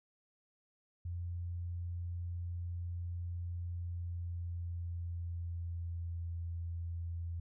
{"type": "tone with pitch glide", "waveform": "sine", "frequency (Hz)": [87, 84.77], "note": ["F2", "E2"], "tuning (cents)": [-6, 49], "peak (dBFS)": -37, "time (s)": [1.05, 7.4], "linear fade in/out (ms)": 5, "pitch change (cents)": -45, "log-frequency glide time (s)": [3.69, 6.32], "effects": []}